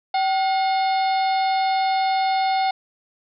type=harmonic tone with a mistuned harmonic; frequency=719 Hz; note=F#5; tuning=50 cents flat; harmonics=1 / 2 / 3 / 4 / 5 / 6 / 7; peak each=-18 / -35 / -31 / -40 / -35 / -33 / -43 dBFS; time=0.14-2.71 s; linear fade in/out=5 ms; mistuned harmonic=1; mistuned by=+110 cents; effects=none